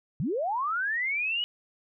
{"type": "linear sweep", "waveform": "sine", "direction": "up", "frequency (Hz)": [116.54, 2960], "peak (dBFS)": -26, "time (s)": [0.2, 1.44], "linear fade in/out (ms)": 0, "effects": []}